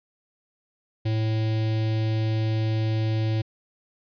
square tone with notch filter, 110 Hz, A2, in tune, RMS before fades -24 dBFS, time 1.05-3.42 s, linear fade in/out 10 ms, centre 1200 Hz, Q 0.74, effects resampled to 11025 Hz

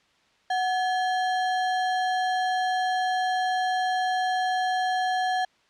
sine tone with sample-and-hold, 741 Hz, F#5, 2 cents sharp, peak -22 dBFS, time 0.5-5.45 s, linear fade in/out 5 ms, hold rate 2450 Hz, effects white hiss -63 dBFS RMS until 5.69 s + low-pass 4000 Hz 12 dB/octave

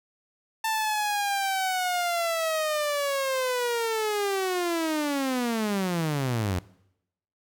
sawtooth linear sweep, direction down, 892 to 85.8 Hz, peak -21 dBFS, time 0.64-6.59 s, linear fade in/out 5 ms, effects noise-tail reverb RT60 0.8 s tail -21 dB re dry

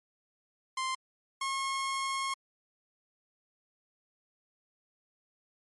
sawtooth tone pair in turn, 1046.5 / 1082.8 Hz, C6 / C#6, 0 / -41 cents, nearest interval minor second, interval 59 cents, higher second, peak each -27 dBFS, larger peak neither, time 0.77-0.95 / 1.41-2.34 s, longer second, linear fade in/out 5 ms, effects MP3 48 kbps

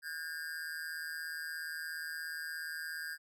square tone with amplitude modulation, 1614 Hz, G#6, 50 cents flat, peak -36 dBFS, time 0.02-3.18 s, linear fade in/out 50 ms, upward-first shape sine, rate 157 Hz, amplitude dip 85%, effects none

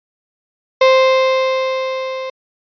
35% pulse tone with level ramp, 523.3 Hz, C5, in tune, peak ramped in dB -5 to -21 dBFS, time 0.81-2.3 s, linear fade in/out 5 ms, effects resampled to 11025 Hz

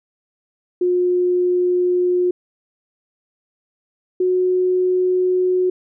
sine tone pair in turn, 358.8 / 366.3 Hz, F4 / F#4, +47 / -17 cents, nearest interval unison, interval 36 cents, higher second, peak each -14 dBFS, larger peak neither, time 0.81-2.31 / 4.2-5.7 s, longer neither, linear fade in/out 5 ms, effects none

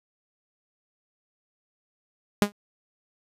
sawtooth tone with exponential decay, 205 Hz, G#3, 22 cents flat, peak -10 dBFS, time 2.42-2.52 s, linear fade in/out 0 ms, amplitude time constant 20 ms, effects resampled to 32000 Hz

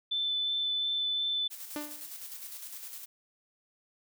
sine tone with vibrato, 3520 Hz, A7, in tune, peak -28 dBFS, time 0.11-1.48 s, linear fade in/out 10 ms, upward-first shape sine, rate 2.8 Hz, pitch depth 8 cents each way
blue noise with tremolo, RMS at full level -42 dBFS, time 1.5-3.06 s, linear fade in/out 20 ms, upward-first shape square, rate 9.8 Hz, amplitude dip 40%
sawtooth tone with exponential decay, 297.1 Hz, D4, 20 cents sharp, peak -28 dBFS, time 1.76-2.11 s, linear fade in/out 1 ms, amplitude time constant 74 ms
effects none

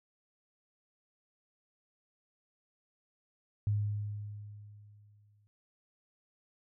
sine tone with exponential decay, 103.83 Hz, G#2, in tune, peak -26 dBFS, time 3.67-5.47 s, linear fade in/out 0 ms, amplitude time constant 390 ms, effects none

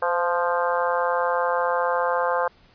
harmonic tone with a mistuned harmonic, 174.61 Hz, F3, in tune, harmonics 3 / 4 / 5 / 6 / 7 / 8 / 9, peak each -24 / -29 / -27 / -27 / -30 / -34 / -31 dBFS, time 0.02-2.48 s, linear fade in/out 5 ms, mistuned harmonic 3, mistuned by -22 cents, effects pink hiss -56 dBFS RMS until 2.74 s + resampled to 11025 Hz

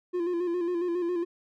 triangle tone with vibrato, 349.2 Hz, F4, in tune, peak -24 dBFS, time 0.13-1.25 s, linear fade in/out 20 ms, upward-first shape square, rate 7.3 Hz, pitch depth 45 cents each way, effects none

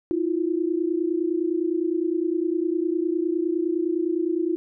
sine tone pair together, 322.6 / 352.4 Hz, E4 / F4, -37 / +16 cents, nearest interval major second, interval 153 cents, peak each -24 dBFS, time 0.11-4.56 s, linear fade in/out 0 ms, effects none

